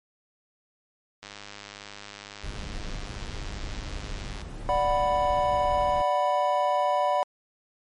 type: click train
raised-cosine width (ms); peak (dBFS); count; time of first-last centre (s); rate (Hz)
0.2; -23; 326; 1.23-4.416; 102
type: noise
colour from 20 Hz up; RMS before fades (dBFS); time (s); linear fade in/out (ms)
brown; -35; 2.43-6.02; 5
type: chord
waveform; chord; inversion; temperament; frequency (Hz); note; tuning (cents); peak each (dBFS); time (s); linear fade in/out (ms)
triangle; B minor; first; equal; 587.3 / 740 / 987.8; D5 / F#5 / B5; 0 / 0 / 0; -24; 4.69-7.23; 0
effects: MP3 48 kbps